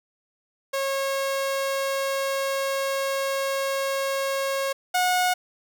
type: tone pair in turn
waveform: sawtooth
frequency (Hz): 545 / 727.5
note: C#5 / F#5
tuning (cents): -29 / -29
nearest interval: perfect fourth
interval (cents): 500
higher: second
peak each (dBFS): -20 / -16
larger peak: second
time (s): 0.73-4.73 / 4.94-5.34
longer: first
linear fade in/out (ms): 10
effects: none